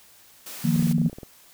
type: high-pass noise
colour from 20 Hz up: white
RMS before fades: -38 dBFS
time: 0.46-0.93 s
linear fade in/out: 5 ms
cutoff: 160 Hz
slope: 48 dB/octave
type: chord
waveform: sine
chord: Eb suspended second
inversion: none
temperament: equal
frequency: 155.56 / 174.61 / 233.1 Hz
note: Eb3 / F3 / Bb3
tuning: 0 / 0 / 0 cents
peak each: -23 dBFS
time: 0.64-1.09 s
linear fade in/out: 10 ms
type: clicks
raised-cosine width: 2 ms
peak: -25 dBFS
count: 12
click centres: 0.762 / 0.795 / 0.825 / 0.87 / 0.913 / 0.982 / 1.017 / 1.061 / 1.097 / 1.13 / 1.185 / 1.232 s
effects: white hiss -53 dBFS RMS until 1.53 s